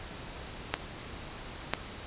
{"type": "clicks", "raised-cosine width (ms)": 0.3, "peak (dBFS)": -10, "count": 2, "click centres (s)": [0.74, 1.736], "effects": ["pink hiss -43 dBFS RMS until 2.06 s", "resampled to 8000 Hz"]}